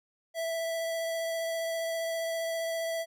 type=tone with vibrato; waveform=square; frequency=659.3 Hz; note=E5; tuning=in tune; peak=-31 dBFS; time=0.34-3.06 s; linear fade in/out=50 ms; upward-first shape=triangle; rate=15 Hz; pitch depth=12 cents each way; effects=none